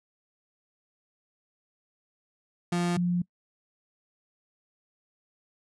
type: tone pair in turn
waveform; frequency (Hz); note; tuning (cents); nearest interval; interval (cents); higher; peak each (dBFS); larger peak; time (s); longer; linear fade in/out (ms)
35% pulse / sine; 174.61 / 176.23; F3 / F3; 0 / +16; unison; 16; second; -23; neither; 2.72-2.97 / 2.97-3.22; neither; 5
effects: noise-tail reverb RT60 0.1 s tail -24 dB re dry + resampled to 24000 Hz